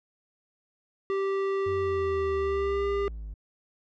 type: tone with pitch glide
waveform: square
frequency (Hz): 390.5 to 400.6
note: G4 to G4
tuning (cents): -7 to +38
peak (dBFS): -26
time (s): 1.1-3.08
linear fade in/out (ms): 0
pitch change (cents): +45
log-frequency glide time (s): 2.36-2.86
type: linear sweep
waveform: triangle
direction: down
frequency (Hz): 94.4 to 50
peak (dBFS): -33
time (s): 1.66-3.34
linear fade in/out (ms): 5
effects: low-pass 2000 Hz 12 dB/octave